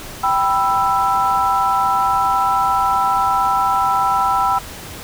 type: chord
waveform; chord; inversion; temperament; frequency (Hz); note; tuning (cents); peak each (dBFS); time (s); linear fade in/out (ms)
sine; E minor; first; equal with one note detuned; 784 / 987.8 / 1326.1; G5 / B5 / E6; 0 / 0 / +10; -18; 0.23-4.59; 10
effects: pink hiss -33 dBFS RMS until 5.03 s